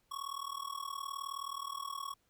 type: tone with amplitude modulation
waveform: square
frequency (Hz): 1108.7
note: C#6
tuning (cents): 0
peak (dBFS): -36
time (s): 0.11-2.14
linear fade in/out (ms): 10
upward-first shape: sine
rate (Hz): 39.1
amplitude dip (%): 90
effects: pink hiss -75 dBFS RMS until 2.29 s